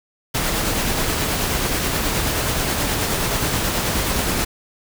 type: noise with tremolo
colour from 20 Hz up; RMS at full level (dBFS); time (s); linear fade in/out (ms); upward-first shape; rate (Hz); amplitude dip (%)
pink; -20; 0.34-4.45; 10; sine; 9.4; 25
effects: none